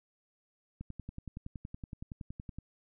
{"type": "click train", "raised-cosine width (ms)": 5, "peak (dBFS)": -29, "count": 20, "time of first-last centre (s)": [0.81, 2.586], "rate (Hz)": 10.7, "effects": []}